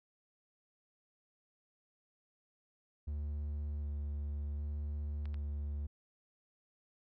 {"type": "tone with vibrato", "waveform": "triangle", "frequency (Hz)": 73.2, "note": "D2", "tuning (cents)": -5, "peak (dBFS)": -34, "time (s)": [3.07, 5.87], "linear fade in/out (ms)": 10, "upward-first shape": "square", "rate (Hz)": 0.66, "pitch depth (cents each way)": 11}
{"type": "clicks", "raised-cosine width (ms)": 0.3, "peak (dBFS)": -37, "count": 2, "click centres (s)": [5.256, 5.343]}
{"effects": []}